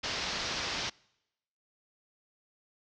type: low-pass noise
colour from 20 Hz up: white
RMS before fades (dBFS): -35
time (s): 0.03-0.9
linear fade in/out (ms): 10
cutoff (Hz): 5800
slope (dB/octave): 48
effects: noise-tail reverb RT60 0.9 s tail -26 dB re dry